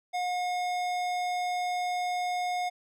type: tone with tanh clipping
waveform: sine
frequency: 720 Hz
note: F#5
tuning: 47 cents flat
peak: -30 dBFS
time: 0.13-2.7 s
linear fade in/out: 20 ms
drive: 18 dB
effects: none